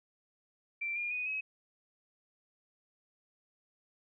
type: tone with pitch steps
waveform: sine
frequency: 2349 / 2415 / 2483 / 2553 Hz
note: D7 / D7 / D#7 / D#7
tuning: 0 / +48 / -4 / +44 cents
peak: -33 dBFS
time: 0.81-1.41 s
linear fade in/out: 10 ms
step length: 150 ms
effects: none